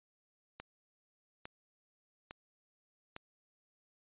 click train, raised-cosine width 0.3 ms, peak -28 dBFS, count 4, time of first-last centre 0.6-3.164 s, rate 1.17 Hz, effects resampled to 8000 Hz

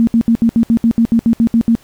sine tone bursts, 230 Hz, A#3, 23 cents flat, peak -7 dBFS, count 13, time 0-1.752 s, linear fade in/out 0 ms, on 72 ms, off 68 ms, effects pink hiss -47 dBFS RMS until 1.83 s

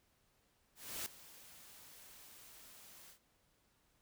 white noise with ADSR envelope, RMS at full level -41 dBFS, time 0.75-3.19 s, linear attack 310 ms, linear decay 4 ms, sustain -17 dB, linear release 93 ms, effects pink hiss -75 dBFS RMS until 4.01 s

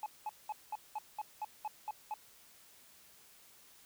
sine tone bursts, 852 Hz, G#5, 44 cents sharp, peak -33 dBFS, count 10, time 0.03-2.14 s, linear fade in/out 2 ms, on 31 ms, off 200 ms, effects tanh soft clip ceiling -35 dBFS + white hiss -61 dBFS RMS until 3.85 s

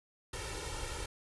pink noise with comb filter, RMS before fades -40 dBFS, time 0.33-1.06 s, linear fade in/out 5 ms, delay 2.2 ms, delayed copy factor +0.9, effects resampled to 24000 Hz

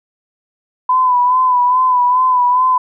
sine tone with vibrato, 1002 Hz, B5, 25 cents sharp, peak -9 dBFS, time 0.89-2.78 s, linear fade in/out 5 ms, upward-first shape sine, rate 2.4 Hz, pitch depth 42 cents each way, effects none

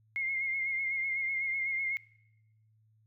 sine tone with vibrato, 2137 Hz, C7, 36 cents sharp, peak -30 dBFS, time 0.16-1.97 s, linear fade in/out 0 ms, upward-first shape sine, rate 8 Hz, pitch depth 38 cents each way, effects noise-tail reverb RT60 0.9 s tail -21 dB re dry + added 109 Hz sine -64 dBFS peak until 3.06 s

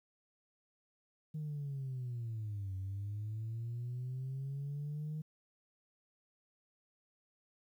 sine linear two-way sweep, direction down then up, 155.56 to 94 to 155.56 Hz, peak -36 dBFS, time 1.34-5.22 s, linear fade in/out 10 ms, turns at 2.75 s, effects tanh soft clip ceiling -35 dBFS + 12-bit

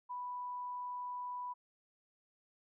sine tone, 987.8 Hz, B5, in tune, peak -39 dBFS, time 0.09-1.54 s, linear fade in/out 20 ms, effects none

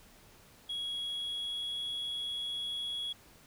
sine tone with pitch glide, 3322 to 3343 Hz, G#7 to G#7, 0 to +11 cents, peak -32 dBFS, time 0.69-3.13 s, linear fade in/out 10 ms, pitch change +11 cents, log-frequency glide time 0.96-1.84 s, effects tanh soft clip ceiling -33 dBFS + pink hiss -59 dBFS RMS until 3.46 s

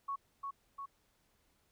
sine tone with echo, 1108.7 Hz, C#6, in tune, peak -35 dBFS, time 0.08-0.16 s, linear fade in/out 10 ms, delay 350 ms, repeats 2, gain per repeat -3 dB, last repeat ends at 0.86 s, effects pink hiss -74 dBFS RMS until 1.71 s

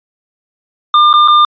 square tone with dropouts, 1200 Hz, D6, 37 cents sharp, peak -5 dBFS, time 0.94-1.45 s, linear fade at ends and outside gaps 2 ms, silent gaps 1.13-1.138 / 1.277-1.282 s, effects resampled to 11025 Hz

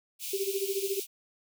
white high-pass noise, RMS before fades -37 dBFS, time 0.19-1.07 s, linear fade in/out 50 ms, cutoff 2300 Hz, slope 96 dB/octave
sine tone with tremolo, 392 Hz, G4, in tune, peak -26 dBFS, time 0.33-1 s, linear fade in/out 5 ms, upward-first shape sine, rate 14 Hz, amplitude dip 85%
effects none

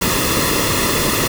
pink noise with comb filter, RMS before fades -17 dBFS, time 0.01-1.28 s, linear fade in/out 10 ms, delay 1.3 ms, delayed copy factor -0.65, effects none

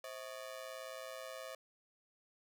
sawtooth ring-modulated tone, 586 Hz, D5, 4 cents flat, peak -38 dBFS, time 0.04-1.55 s, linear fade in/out 2 ms, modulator 59.3 Hz, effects none

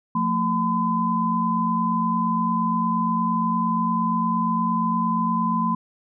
sine tone cluster, 177.3 / 225.9 / 1014 Hz, F3 / A3 / B5, +26 / +46 / +45 cents, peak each -26 / -24 / -22 dBFS, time 0.15-5.75 s, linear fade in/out 5 ms, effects none

